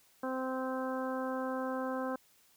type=harmonic tone; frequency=260 Hz; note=C4; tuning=11 cents flat; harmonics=1 / 2 / 3 / 4 / 5 / 6; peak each=-37 / -37 / -43 / -42 / -45 / -46 dBFS; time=0.23-2.16 s; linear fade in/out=5 ms; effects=white hiss -66 dBFS RMS until 2.56 s